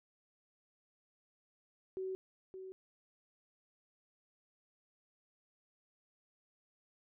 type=tone with echo; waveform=sine; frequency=377.4 Hz; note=F#4; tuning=34 cents sharp; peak=-37 dBFS; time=1.97-2.15 s; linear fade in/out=0 ms; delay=570 ms; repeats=1; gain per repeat=-8 dB; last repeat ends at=2.72 s; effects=none